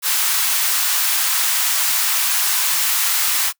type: high-pass noise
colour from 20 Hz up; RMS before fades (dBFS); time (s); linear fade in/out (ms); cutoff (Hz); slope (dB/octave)
white; -18; 0.02-3.53; 50; 870; 24
effects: noise-tail reverb RT60 0.1 s tail -24 dB re dry